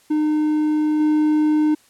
triangle tone with level steps, 304.9 Hz, D#4, 35 cents flat, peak -14 / -12 dBFS, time 0.1-1.75 s, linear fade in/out 10 ms, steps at 1 s, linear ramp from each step 2 ms, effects white hiss -55 dBFS RMS until 1.89 s + low-pass 11000 Hz 12 dB/octave

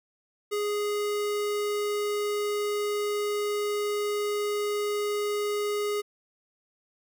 square tone, 414.4 Hz, G#4, 4 cents flat, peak -27 dBFS, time 0.51-6.02 s, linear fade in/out 20 ms, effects none

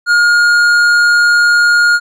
sine tone with tanh clipping, 1425 Hz, F6, 34 cents sharp, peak -8 dBFS, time 0.06-2 s, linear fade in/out 50 ms, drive 10 dB, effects none

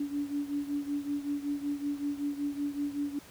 sine beating tone pair, 286 / 291.3 Hz, D4 / D4, -46 / -14 cents, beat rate 5.3 Hz, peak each -32 / -36 dBFS, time 0-3.19 s, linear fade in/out 5 ms, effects pink hiss -53 dBFS RMS until 3.3 s + high-pass 60 Hz 12 dB/octave

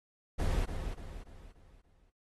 brown noise with echo, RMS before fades -30 dBFS, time 0.38-0.66 s, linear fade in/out 20 ms, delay 290 ms, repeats 5, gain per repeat -7 dB, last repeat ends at 2.11 s, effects AAC 32 kbps

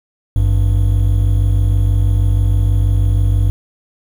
triangle tone pair together, 52.07 / 98.3 Hz, G#1 / G2, +5 / +5 cents, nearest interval major seventh, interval 1100 cents, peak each -11 dBFS, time 0.36-3.5 s, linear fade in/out 0 ms, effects 7-bit

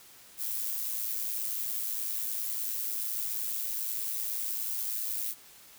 violet noise with amplitude modulation, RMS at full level -31 dBFS, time 0.37-5.35 s, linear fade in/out 50 ms, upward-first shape sine, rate 110 Hz, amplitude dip 55%, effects white hiss -54 dBFS RMS until 5.78 s

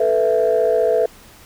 sine chord, A suspended second, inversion none, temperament just, 440 / 495 / 660 Hz, A4 / B4 / E5, 0 / +4 / +2 cents, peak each -17 dBFS, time 0-1.06 s, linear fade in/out 5 ms, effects tanh soft clip ceiling -7 dBFS + pink hiss -45 dBFS RMS until 1.45 s

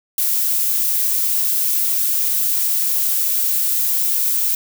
violet noise, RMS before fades -18 dBFS, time 0.18-4.55 s, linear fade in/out 2 ms, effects none

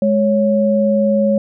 sine tone pair together, 209.2 / 554.4 Hz, G#3 / C#5, +13 / 0 cents, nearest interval octave + perfect fourth, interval 1687 cents, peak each -14 dBFS, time 0.02-1.38 s, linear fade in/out 2 ms, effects none

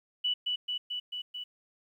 sine tone with echo, 2960 Hz, F#7, in tune, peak -26 dBFS, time 0.24-0.34 s, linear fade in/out 10 ms, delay 220 ms, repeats 5, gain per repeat -2 dB, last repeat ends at 1.44 s, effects 11-bit

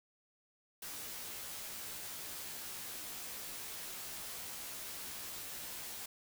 white noise with comb filter, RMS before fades -45 dBFS, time 0.82-6.06 s, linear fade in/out 5 ms, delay 15 ms, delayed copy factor -0.8, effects none

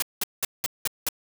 white noise bursts, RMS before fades -25 dBFS, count 6, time 0-1.088 s, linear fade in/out 2 ms, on 23 ms, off 190 ms, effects none

